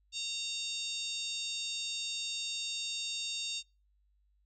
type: harmonic tone with a mistuned harmonic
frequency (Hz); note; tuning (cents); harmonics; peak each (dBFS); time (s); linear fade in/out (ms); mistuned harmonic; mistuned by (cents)
920; A#5; -23; 3 / 4 / 5 / 6 / 7 / 8 / 9; -43 / -38 / -42 / -47 / -47 / -46 / -53; 0.12-3.63; 50; 7; +46
effects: noise-tail reverb RT60 0.3 s tail -25 dB re dry + added 50 Hz sine -68 dBFS peak until 4.45 s